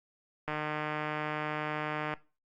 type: click train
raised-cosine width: 0.5 ms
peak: -19 dBFS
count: 253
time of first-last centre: 0.48-2.138 s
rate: 152 Hz
effects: noise-tail reverb RT60 0.3 s tail -19 dB re dry + Opus 48 kbps